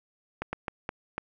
slowing click train, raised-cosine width 0.5 ms, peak -16 dBFS, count 5, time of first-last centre 0.42-1.18 s, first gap 110 ms, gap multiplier 1.38, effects none

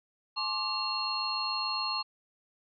sine tone cluster, 851 / 1064 / 1171 / 2750 / 4269 Hz, G#5 / C6 / D6 / F7 / C8, +42 / +29 / -5 / -27 / +34 cents, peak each -39 / -36 / -39 / -39 / -32 dBFS, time 0.36-2.03 s, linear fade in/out 20 ms, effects none

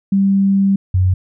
sine tone pair in turn, 196 / 92.5 Hz, G3 / F#2, 0 / 0 cents, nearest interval octave + minor second, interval 1300 cents, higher first, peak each -10 dBFS, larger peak neither, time 0.12-0.76 / 0.94-1.14 s, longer first, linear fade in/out 5 ms, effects none

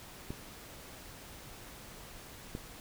clicks, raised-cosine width 3 ms, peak -25 dBFS, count 2, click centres 0.305 / 2.551 s, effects pink hiss -50 dBFS RMS until 2.8 s

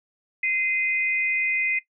sine tone pair together, 2067 / 2484 Hz, C7 / D#7, -22 / -3 cents, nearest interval minor third, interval 319 cents, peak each -23 / -25 dBFS, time 0.43-1.79 s, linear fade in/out 5 ms, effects noise-tail reverb RT60 0.1 s tail -17 dB re dry

